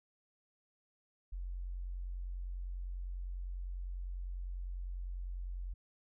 sine tone, 44.99 Hz, F#1, 48 cents flat, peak -38 dBFS, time 1.32-5.74 s, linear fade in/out 10 ms, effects none

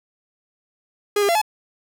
45% pulse tone with pitch steps, 412 / 403.2 / 682 / 857 Hz, G#4 / G4 / F5 / A5, -14 / +49 / -41 / -46 cents, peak -16 dBFS, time 1.16-1.416 s, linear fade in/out 5 ms, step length 64 ms, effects none

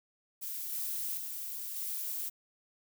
violet noise with level steps, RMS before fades -39 / -36 / -40 / -37 dBFS, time 0.41-2.3 s, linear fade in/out 20 ms, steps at 0.72 / 1.17 / 1.76 s, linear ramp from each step 5 ms, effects none

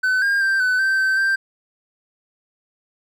triangle tone with pitch steps, 1514 / 1611 / 1572 / 1505 / 1556 / 1546 / 1573 Hz, F#6 / G6 / G6 / F#6 / G6 / G6 / G6, +39 / +47 / +4 / +29 / -13 / -24 / +6 cents, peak -14 dBFS, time 0.03-1.36 s, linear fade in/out 10 ms, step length 190 ms, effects none

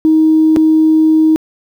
sine tone with dropouts, 315 Hz, D#4, 21 cents sharp, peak -5 dBFS, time 0.05-1.36 s, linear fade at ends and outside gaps 0 ms, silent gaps 0.562-0.569 s, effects tanh soft clip ceiling -1 dBFS + 7-bit

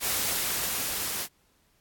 white noise with level ramp, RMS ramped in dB -27 to -32 dBFS, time 0-1.28 s, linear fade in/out 50 ms, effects pink hiss -67 dBFS RMS until 1.8 s + AAC 64 kbps

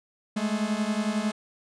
45% pulse beating tone pair, 207.7 / 218.7 Hz, G#3 / A3, 0 / -10 cents, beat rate 11 Hz, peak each -28 dBFS, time 0.36-1.32 s, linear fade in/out 10 ms, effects resampled to 22050 Hz

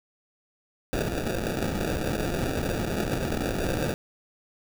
white noise with sample-and-hold, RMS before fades -28 dBFS, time 0.93-3.94 s, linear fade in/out 0 ms, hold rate 1050 Hz, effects none

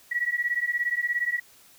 sine beating tone pair, 1920 / 1937 Hz, B6 / B6, -49 / -34 cents, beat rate 17 Hz, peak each -27 dBFS, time 0.11-1.4 s, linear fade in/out 10 ms, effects white hiss -55 dBFS RMS until 1.78 s

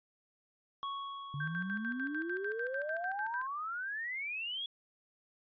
square tone with exponential decay, 1108.7 Hz, C#6, in tune, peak -36 dBFS, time 0.83-3.04 s, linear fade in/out 0 ms, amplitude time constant 480 ms
sine exponential sweep, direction up, 138.59 to 3400 Hz, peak -36 dBFS, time 1.34-4.66 s, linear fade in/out 2 ms
sine tone with tremolo, 1568 Hz, G6, in tune, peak -35 dBFS, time 1.4-3.47 s, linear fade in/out 5 ms, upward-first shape square, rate 6.7 Hz, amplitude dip 70%
effects resampled to 11025 Hz

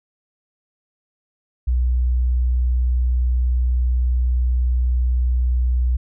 sine tone, 61.74 Hz, B1, in tune, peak -15 dBFS, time 1.67-5.97 s, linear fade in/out 10 ms, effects none

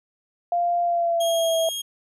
sine tone with pitch glide, 696 to 653.2 Hz, F5 to E5, -6 to -16 cents, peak -19 dBFS, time 0.52-1.69 s, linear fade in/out 2 ms, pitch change -110 cents, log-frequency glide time 0.83-1.57 s
sawtooth tone, 3261 Hz, G#7, 32 cents flat, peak -24 dBFS, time 1.2-1.82 s, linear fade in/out 10 ms
effects resampled to 32000 Hz

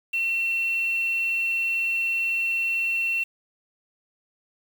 sine tone with quantisation, 2709 Hz, E7, 47 cents sharp, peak -22 dBFS, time 0.13-3.24 s, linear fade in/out 10 ms, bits 7, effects none

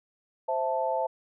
sine chord, A minor, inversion first, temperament equal, 523.3 / 659.3 / 880 Hz, C5 / E5 / A5, 0 / 0 / 0 cents, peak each -30 / -30 / -29 dBFS, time 0.48-1.07 s, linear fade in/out 10 ms, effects none

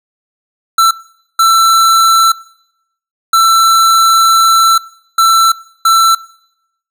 square tone bursts at uneven times, 1337 Hz, E6, 24 cents sharp, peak -6 dBFS, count 5, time 0.78-0.91 / 1.39-2.32 / 3.33-4.78 / 5.18-5.52 / 5.85-6.15 s, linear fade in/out 5 ms, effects noise-tail reverb RT60 0.8 s tail -22 dB re dry

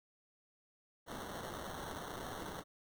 white noise with sample-and-hold, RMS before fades -45 dBFS, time 1.06-2.64 s, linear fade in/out 50 ms, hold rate 2450 Hz, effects none

